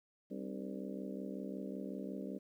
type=harmonic tone with a mistuned harmonic; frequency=65.41 Hz; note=C2; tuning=in tune; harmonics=3 / 4 / 5 / 6 / 7 / 8 / 9; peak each=-44 / -46 / -48 / -50 / -51 / -52 / -53 dBFS; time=0.3-2.39 s; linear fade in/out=20 ms; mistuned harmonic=5; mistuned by=-120 cents; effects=12-bit